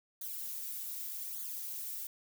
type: noise with flanger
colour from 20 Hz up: violet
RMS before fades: -41 dBFS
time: 0.21-2.07 s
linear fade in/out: 5 ms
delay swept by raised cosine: 0.37 to 4.97 ms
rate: 0.84 Hz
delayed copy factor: -0.95
effects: none